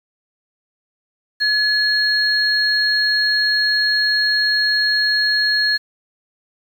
sine tone pair together, 1703 / 4285 Hz, G#6 / C8, +43 / +40 cents, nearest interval octave + major third, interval 1597 cents, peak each -17 dBFS, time 1.4-5.78 s, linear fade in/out 20 ms, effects 7-bit

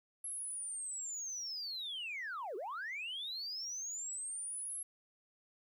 sine linear two-way sweep, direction down then up, 11175 to 349.2 to 11175 Hz, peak -38 dBFS, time 0.24-4.83 s, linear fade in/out 5 ms, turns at 2.56 s, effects tanh soft clip ceiling -36 dBFS + 12-bit

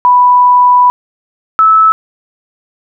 sine tone pair in turn, 987.8 / 1304.9 Hz, B5 / E6, 0 / -18 cents, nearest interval perfect fourth, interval 482 cents, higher second, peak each -3 dBFS, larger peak neither, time 0.05-0.9 / 1.59-1.92 s, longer first, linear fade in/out 0 ms, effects none

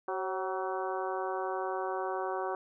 harmonic tone with a mistuned harmonic, 188.8 Hz, F#3, 35 cents sharp, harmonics 2 / 3 / 4 / 5 / 6 / 7 / 8, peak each -36 / -39 / -37 / -40 / -40 / -46 / -45 dBFS, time 0.08-2.55 s, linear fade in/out 2 ms, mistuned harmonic 3, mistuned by -57 cents, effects none

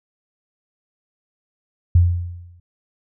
sine tone with exponential decay, 87.31 Hz, F2, in tune, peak -7 dBFS, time 1.95-2.6 s, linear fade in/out 5 ms, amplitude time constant 140 ms, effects none

